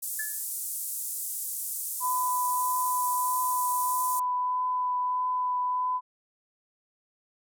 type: band-pass noise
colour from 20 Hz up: pink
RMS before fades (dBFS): -34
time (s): 0.02-4.2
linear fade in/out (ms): 10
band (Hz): 8400 to 15000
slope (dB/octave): 24
type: tone with exponential decay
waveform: sine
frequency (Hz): 1724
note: A6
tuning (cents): -36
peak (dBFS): -29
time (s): 0.19-0.44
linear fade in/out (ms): 5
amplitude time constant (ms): 54
type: tone with vibrato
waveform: sine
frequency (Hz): 1000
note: B5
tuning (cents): +21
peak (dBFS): -25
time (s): 2-6.01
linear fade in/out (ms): 50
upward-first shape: triangle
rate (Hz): 1.6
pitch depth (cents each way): 11
effects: none